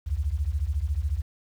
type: beating tone pair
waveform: sine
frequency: 66 / 80 Hz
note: C2 / D#2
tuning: +16 / +49 cents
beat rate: 14 Hz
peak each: -27 dBFS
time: 0.06-1.22 s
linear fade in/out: 20 ms
effects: 9-bit